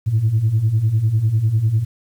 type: beating tone pair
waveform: sine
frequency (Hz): 103.83 / 113.83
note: G#2 / A#2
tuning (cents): 0 / -41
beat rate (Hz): 10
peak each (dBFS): -19 / -14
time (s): 0.06-1.85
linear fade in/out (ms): 20
effects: tanh soft clip ceiling -9 dBFS + 8-bit